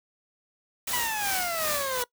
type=noise with tremolo; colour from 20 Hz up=white; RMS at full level=-29 dBFS; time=0.87-2.03 s; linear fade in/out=5 ms; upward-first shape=sine; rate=2.7 Hz; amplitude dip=60%
type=exponential sweep; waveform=20% pulse; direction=down; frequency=995 to 483.3 Hz; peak=-24 dBFS; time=0.93-2.04 s; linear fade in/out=2 ms
effects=noise-tail reverb RT60 0.1 s tail -22 dB re dry